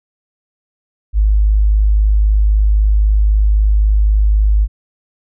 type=tone; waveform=sine; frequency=51.91 Hz; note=G#1; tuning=in tune; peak=-8 dBFS; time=1.13-4.68 s; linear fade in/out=50 ms; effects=none